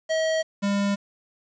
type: tone pair in turn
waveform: square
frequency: 639 / 200.8 Hz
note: D#5 / G3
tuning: +46 / +42 cents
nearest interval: octave + minor sixth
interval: 2004 cents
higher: first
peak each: -22 dBFS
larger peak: neither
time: 0.09-0.43 / 0.62-0.96 s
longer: neither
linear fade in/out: 20 ms
effects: resampled to 16000 Hz + 8-bit